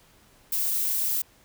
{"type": "noise", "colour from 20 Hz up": "violet", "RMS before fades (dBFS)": -26, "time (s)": [0.52, 1.22], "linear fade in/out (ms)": 5, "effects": ["pink hiss -58 dBFS RMS until 1.44 s"]}